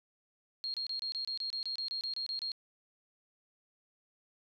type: tone bursts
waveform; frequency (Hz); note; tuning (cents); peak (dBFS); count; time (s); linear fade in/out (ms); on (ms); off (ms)
sine; 4245; C8; +24; -34; 15; 0.64-2.518; 0; 100; 27
effects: none